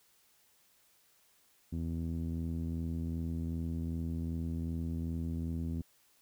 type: tone with low-pass filter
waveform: sawtooth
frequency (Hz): 82.6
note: E2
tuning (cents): +4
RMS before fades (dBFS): -36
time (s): 1.72-5.82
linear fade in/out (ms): 10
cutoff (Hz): 240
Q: 2.3
effects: white hiss -68 dBFS RMS until 6.21 s